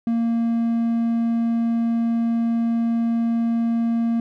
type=tone; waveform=triangle; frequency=231.2 Hz; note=A#3; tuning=14 cents flat; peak=-16 dBFS; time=0.07-4.2 s; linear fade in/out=2 ms; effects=none